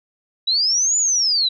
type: linear two-way sweep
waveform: sine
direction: up then down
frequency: 3845 to 7040 to 3845 Hz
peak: -15 dBFS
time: 0.47-1.49 s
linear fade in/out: 10 ms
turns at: 0.97 s
effects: none